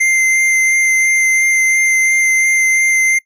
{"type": "tone with vibrato", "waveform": "square", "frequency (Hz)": 2087, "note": "C7", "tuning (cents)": -5, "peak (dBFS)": -11, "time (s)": [0, 3.19], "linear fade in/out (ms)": 10, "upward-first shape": "sine", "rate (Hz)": 2.9, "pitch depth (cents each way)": 11, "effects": ["noise-tail reverb RT60 0.1 s tail -22 dB re dry", "low-pass 11000 Hz 12 dB/octave"]}